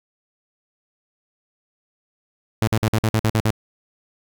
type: tone bursts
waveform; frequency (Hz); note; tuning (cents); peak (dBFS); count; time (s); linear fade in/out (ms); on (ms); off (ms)
sawtooth; 110.2; A2; +3; -12; 9; 2.62-3.506; 0; 54; 50
effects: 9-bit